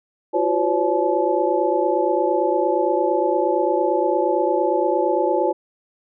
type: tone cluster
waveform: sine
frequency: 341.7 / 370.4 / 514 / 570 / 861 Hz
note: F4 / F#4 / C5 / C#5 / A5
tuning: -38 / +2 / -31 / +48 / -38 cents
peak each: -23 dBFS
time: 0.33-5.53 s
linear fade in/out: 20 ms
effects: none